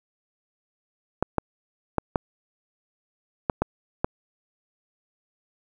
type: clicks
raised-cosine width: 1 ms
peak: -7 dBFS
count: 7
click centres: 1.226 / 1.383 / 1.983 / 2.158 / 3.498 / 3.62 / 4.045 s
effects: 8-bit